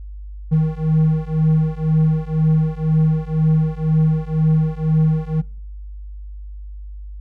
triangle beating tone pair, 156.4 / 158.4 Hz, D#3 / D#3, +9 / +31 cents, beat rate 2 Hz, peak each -15 dBFS, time 0.51-5.42 s, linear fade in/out 20 ms, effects noise-tail reverb RT60 0.5 s tail -24 dB re dry + added 50 Hz sine -30 dBFS peak until 7.2 s

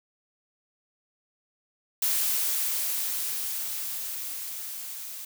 blue noise with level ramp, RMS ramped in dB -25 to -39 dBFS, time 2.02-5.25 s, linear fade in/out 5 ms, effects none

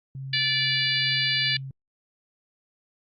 sine tone with tremolo, 134.4 Hz, C3, 47 cents sharp, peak -32 dBFS, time 0.15-1.71 s, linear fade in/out 2 ms, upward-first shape sine, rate 2.3 Hz, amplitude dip 30%
harmonic tone, 582 Hz, D5, 16 cents flat, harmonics 3 / 4 / 5 / 6 / 7 / 8, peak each -29 / -29 / -29 / -29 / -29 / -29 dBFS, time 0.33-1.57 s, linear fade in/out 5 ms
effects Opus 48 kbps

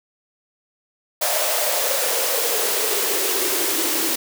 white noise with high-pass filter sweep, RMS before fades -21 dBFS, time 1.21-4.16 s, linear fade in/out 10 ms, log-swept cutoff 640 to 310 Hz, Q 6.6, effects none

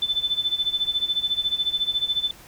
sine tone with tremolo, 3520 Hz, A7, in tune, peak -18 dBFS, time 0.02-2.31 s, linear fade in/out 2 ms, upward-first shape sine, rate 14 Hz, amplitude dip 85%, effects pink hiss -47 dBFS RMS until 2.47 s

